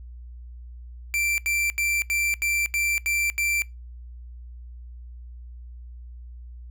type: tone bursts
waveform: 45% pulse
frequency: 2350 Hz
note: D7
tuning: 1 cent sharp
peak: -22 dBFS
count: 8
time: 1.14-3.62 s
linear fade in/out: 0 ms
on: 240 ms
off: 80 ms
effects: noise-tail reverb RT60 0.2 s tail -22 dB re dry + added 60 Hz sine -38 dBFS peak until 6.7 s